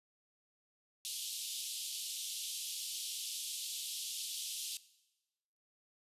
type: band-pass noise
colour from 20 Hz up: pink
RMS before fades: -42 dBFS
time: 1.05-4.77 s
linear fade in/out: 0 ms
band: 3000 to 13000 Hz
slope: 48 dB/octave
effects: noise-tail reverb RT60 1.0 s tail -18 dB re dry + resampled to 32000 Hz